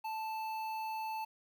square tone with notch filter, 880 Hz, A5, in tune, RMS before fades -39 dBFS, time 0.04-1.25 s, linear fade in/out 10 ms, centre 7500 Hz, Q 0.57, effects 11-bit

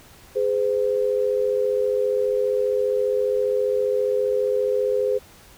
sine tone pair together, 415.1 / 510 Hz, G#4 / C5, -1 / -44 cents, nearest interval major third, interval 357 cents, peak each -22 / -21 dBFS, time 0.35-5.19 s, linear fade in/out 20 ms, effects pink hiss -49 dBFS RMS until 5.57 s

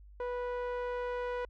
sawtooth tone with low-pass filter sweep, 491.2 Hz, B4, 9 cents flat, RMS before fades -36 dBFS, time 0.2-1.45 s, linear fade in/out 2 ms, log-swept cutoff 1200 to 1800 Hz, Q 0.75, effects added 50 Hz sine -51 dBFS peak until 1.49 s

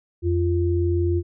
sine tone pair together, 86.7 / 346.8 Hz, F2 / F4, -12 / -12 cents, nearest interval 2 octaves, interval 2400 cents, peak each -20 / -22 dBFS, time 0.22-1.23 s, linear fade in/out 50 ms, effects none

